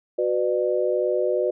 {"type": "tone cluster", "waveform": "sine", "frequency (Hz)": [368.2, 497.6, 600], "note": ["F#4", "B4", "D5"], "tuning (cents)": [-8, 13, 37], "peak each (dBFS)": -24, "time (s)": [0.18, 1.51], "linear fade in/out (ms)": 10, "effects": []}